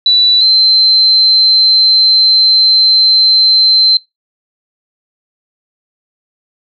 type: tone pair in turn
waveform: sine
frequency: 3960 / 4100 Hz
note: B7 / C8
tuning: +4 / -36 cents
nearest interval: minor second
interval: 60 cents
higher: second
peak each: -5 dBFS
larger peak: neither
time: 0.06-0.41 / 0.41-3.97 s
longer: second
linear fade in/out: 2 ms
effects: noise-tail reverb RT60 0.2 s tail -24 dB re dry